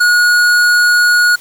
sine tone with hard clipping, 1448 Hz, F#6, 38 cents flat, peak -9 dBFS, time 0-1.36 s, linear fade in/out 10 ms, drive 13 dB, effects white hiss -38 dBFS RMS until 1.4 s

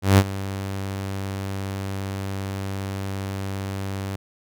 sawtooth tone with ADSR envelope, 97.4 Hz, G2, 11 cents flat, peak -6 dBFS, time 0.02-4.16 s, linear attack 160 ms, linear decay 51 ms, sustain -17 dB, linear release 3 ms, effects none

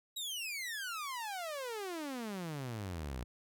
sawtooth exponential sweep, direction down, 3898 to 57.4 Hz, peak -35 dBFS, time 0.16-3.24 s, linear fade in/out 10 ms, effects none

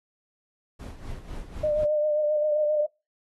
brown noise with tremolo, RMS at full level -35 dBFS, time 0.79-1.85 s, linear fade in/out 10 ms, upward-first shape sine, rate 4 Hz, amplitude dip 65%
sine tone with vibrato, 603 Hz, D5, 46 cents sharp, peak -21 dBFS, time 1.63-2.86 s, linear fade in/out 10 ms, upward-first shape triangle, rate 7.5 Hz, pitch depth 35 cents each way
effects noise-tail reverb RT60 0.3 s tail -26 dB re dry + AAC 32 kbps

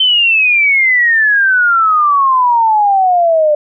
sine exponential sweep, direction down, 3100 to 591 Hz, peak -7 dBFS, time 0-3.55 s, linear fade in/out 5 ms, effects none

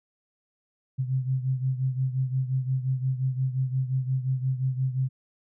sine beating tone pair, 129.4 / 135.1 Hz, C3 / C#3, -19 / -44 cents, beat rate 5.7 Hz, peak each -25 / -30 dBFS, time 0.98-5.09 s, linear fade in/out 20 ms, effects none

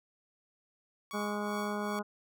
sawtooth tone with tremolo, 1123 Hz, C#6, 22 cents sharp, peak -35 dBFS, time 1.11-1.99 s, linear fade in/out 0 ms, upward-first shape triangle, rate 2.6 Hz, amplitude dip 70%
harmonic tone, 207.3 Hz, G#3, 3 cents flat, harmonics 1 / 2 / 3 / 4 / 5 / 6 / 7, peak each -36 / -39 / -41 / -42 / -43 / -44 / -44 dBFS, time 1.13-2.03 s, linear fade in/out 20 ms
effects none

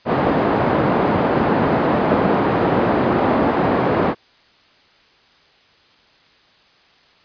pink band-pass noise, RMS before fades -17 dBFS, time 0.05-4.15 s, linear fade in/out 50 ms, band 190 to 1000 Hz, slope 12 dB/octave, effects white hiss -53 dBFS RMS until 7.24 s + resampled to 11025 Hz

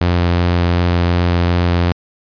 sawtooth tone with vibrato, 87.31 Hz, F2, in tune, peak -8 dBFS, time 0.01-1.92 s, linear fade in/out 0 ms, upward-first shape sine, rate 2.7 Hz, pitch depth 10 cents each way, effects resampled to 11025 Hz

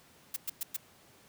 blue noise bursts, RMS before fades -34 dBFS, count 4, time 0.34-0.766 s, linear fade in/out 5 ms, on 24 ms, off 110 ms, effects pink hiss -60 dBFS RMS until 1.28 s + high-pass 100 Hz 12 dB/octave

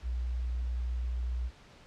sine tone, 60.9 Hz, B1, 24 cents flat, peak -30 dBFS, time 0.02-1.51 s, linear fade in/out 50 ms, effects pink hiss -56 dBFS RMS until 1.86 s + low-pass 5000 Hz 12 dB/octave

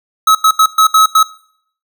square tone bursts at uneven times, 1284 Hz, E6, 46 cents flat, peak -6 dBFS, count 6, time 0.27-0.35 / 0.44-0.51 / 0.59-0.66 / 0.78-0.87 / 0.94-1.06 / 1.15-1.23 s, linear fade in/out 5 ms, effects noise-tail reverb RT60 0.6 s tail -19 dB re dry

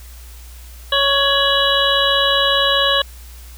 harmonic tone with a mistuned harmonic, 557 Hz, C#5, 8 cents sharp, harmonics 1 / 2 / 3 / 5 / 6 / 7, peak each -20 / -20 / -20 / -20 / -20 / -20 dBFS, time 0.92-3.02 s, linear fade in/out 5 ms, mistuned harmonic 5, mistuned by +96 cents, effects added 60 Hz sine -35 dBFS peak until 3.57 s + white hiss -44 dBFS RMS until 3.57 s

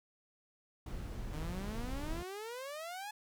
brown noise, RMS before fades -41 dBFS, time 0.86-2.23 s, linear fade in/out 5 ms
sawtooth exponential sweep, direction up, 146.83 to 858 Hz, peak -38 dBFS, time 1.33-3.11 s, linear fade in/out 5 ms
effects none

